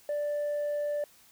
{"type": "tone", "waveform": "sine", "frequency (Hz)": 587, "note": "D5", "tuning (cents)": -1, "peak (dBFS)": -26, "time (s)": [0.09, 1.04], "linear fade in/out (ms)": 2, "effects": ["tanh soft clip ceiling -27 dBFS", "white hiss -59 dBFS RMS until 1.31 s"]}